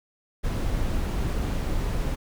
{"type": "noise", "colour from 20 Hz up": "brown", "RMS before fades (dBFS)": -26, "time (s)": [0.43, 2.16], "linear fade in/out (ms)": 20, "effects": []}